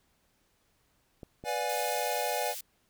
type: clicks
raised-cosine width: 2 ms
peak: -30 dBFS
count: 2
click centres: 1.232 / 1.439 s
type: chord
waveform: square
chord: B diminished seventh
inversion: none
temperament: equal with one note detuned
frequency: 493.9 / 587.3 / 716 / 830.6 Hz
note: B4 / D5 / F5 / Ab5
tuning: 0 / 0 / +43 / 0 cents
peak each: -37 / -36 / -36 / -35 dBFS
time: 1.44-2.55 s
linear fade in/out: 50 ms
type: high-pass noise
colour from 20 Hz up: white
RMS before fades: -40 dBFS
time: 1.69-2.61 s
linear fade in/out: 5 ms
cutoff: 2900 Hz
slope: 12 dB/octave
effects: pink hiss -71 dBFS RMS until 2.89 s